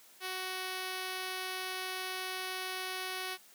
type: tone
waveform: 5% pulse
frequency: 372.6 Hz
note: F#4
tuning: 12 cents sharp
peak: -25 dBFS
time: 0.2-3.38 s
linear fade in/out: 50 ms
effects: white hiss -59 dBFS RMS until 3.54 s + high-pass 200 Hz 12 dB/octave